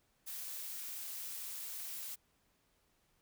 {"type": "noise", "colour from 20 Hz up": "blue", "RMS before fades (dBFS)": -44, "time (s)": [0.26, 2.16], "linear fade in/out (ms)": 20, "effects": ["pink hiss -75 dBFS RMS until 3.21 s"]}